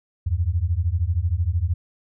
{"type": "beating tone pair", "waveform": "sine", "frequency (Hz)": [79.9, 92.9], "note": ["D#2", "F#2"], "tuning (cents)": [47, 7], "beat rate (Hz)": 13, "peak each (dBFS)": -22, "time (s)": [0.26, 1.74], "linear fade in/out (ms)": 10, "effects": []}